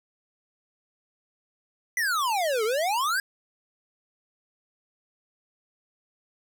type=exponential two-way sweep; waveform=square; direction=down then up; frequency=2025 to 417.2 to 1665 Hz; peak=-24 dBFS; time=1.97-3.2 s; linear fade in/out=2 ms; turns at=2.64 s; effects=none